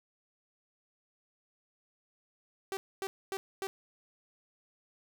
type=tone bursts; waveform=sawtooth; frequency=387.4 Hz; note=G4; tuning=20 cents flat; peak=-30 dBFS; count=4; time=2.72-3.67 s; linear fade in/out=0 ms; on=50 ms; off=250 ms; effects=none